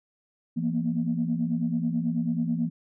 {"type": "tone cluster", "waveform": "sine", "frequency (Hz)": [168.2, 231.8, 241], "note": ["E3", "A#3", "B3"], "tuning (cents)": [35, -10, -42], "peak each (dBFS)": -28, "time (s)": [0.56, 2.7], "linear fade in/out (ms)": 20, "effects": ["tanh soft clip ceiling -15 dBFS"]}